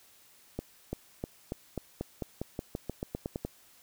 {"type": "accelerating click train", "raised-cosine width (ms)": 2, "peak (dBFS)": -20, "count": 16, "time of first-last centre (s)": [0.59, 3.45], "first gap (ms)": 340, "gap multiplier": 0.91, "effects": ["white hiss -60 dBFS RMS until 3.82 s"]}